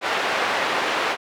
pink band-pass noise, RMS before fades -23 dBFS, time 0.01-1.17 s, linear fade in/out 50 ms, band 580 to 2700 Hz, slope 12 dB/octave, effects none

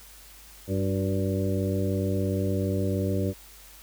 harmonic tone with a mistuned harmonic, 97 Hz, G2, 18 cents flat, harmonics 1 / 2 / 3 / 4 / 5 / 6, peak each -27 / -30 / -32 / -33 / -34 / -35 dBFS, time 0.67-3.34 s, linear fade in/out 50 ms, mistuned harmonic 4, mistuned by -47 cents, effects added 50 Hz sine -52 dBFS peak until 3.82 s + white hiss -50 dBFS RMS until 3.82 s

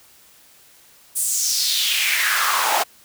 pink noise with high-pass filter sweep, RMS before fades -20 dBFS, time 1.15-2.84 s, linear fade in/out 20 ms, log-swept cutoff 9500 to 700 Hz, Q 3.3, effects white hiss -51 dBFS RMS until 3.04 s

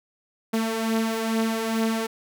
sawtooth beating tone pair, 222.3 / 224.6 Hz, A3 / A3, +18 / +36 cents, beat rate 2.3 Hz, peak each -25 / -20 dBFS, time 0.53-2.07 s, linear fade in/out 10 ms, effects none

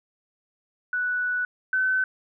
sine tone pair in turn, 1480 / 1520.7 Hz, F#6 / F#6, 0 / +47 cents, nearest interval unison, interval 47 cents, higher second, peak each -23 / -20 dBFS, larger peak second, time 0.93-1.45 / 1.73-2.04 s, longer first, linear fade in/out 2 ms, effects none

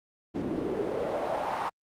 pink noise with band-pass filter sweep, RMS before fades -31 dBFS, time 0.34-1.7 s, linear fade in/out 20 ms, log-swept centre 260 to 1000 Hz, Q 2.9, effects Opus 48 kbps

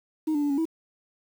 sine tone with pitch steps, 312.2 / 292.5 / 289.4 / 278.7 / 324 Hz, D#4 / D4 / D4 / C#4 / E4, +6 / -7 / -25 / +9 / -30 cents, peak -20 dBFS, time 0.27-0.655 s, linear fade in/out 10 ms, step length 77 ms, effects tanh soft clip ceiling -21 dBFS + 8-bit

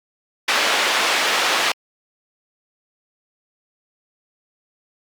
white band-pass noise, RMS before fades -19 dBFS, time 0.48-1.72 s, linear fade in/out 5 ms, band 460 to 3200 Hz, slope 12 dB/octave, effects Opus 48 kbps

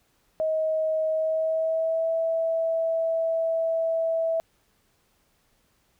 sine tone with pitch glide, 632 to 655 Hz, D#5 to E5, +27 to -11 cents, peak -22 dBFS, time 0.4-4.4 s, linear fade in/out 0 ms, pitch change +62 cents, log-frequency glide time 1.09-2.11 s, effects pink hiss -67 dBFS RMS until 5.99 s

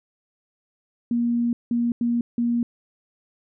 sine tone bursts at uneven times, 237.1 Hz, A#3, 30 cents sharp, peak -19 dBFS, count 4, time 1.11-1.53 / 1.71-1.92 / 2.01-2.21 / 2.38-2.63 s, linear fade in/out 2 ms, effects none

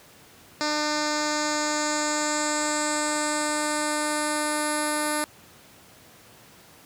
10% pulse tone with low-pass filter sweep, 300.7 Hz, D4, 41 cents sharp, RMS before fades -26 dBFS, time 0.61-5.24 s, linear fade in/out 0 ms, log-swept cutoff 5800 to 11000 Hz, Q 4.5, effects pink hiss -51 dBFS RMS until 6.85 s + high-pass 100 Hz 12 dB/octave

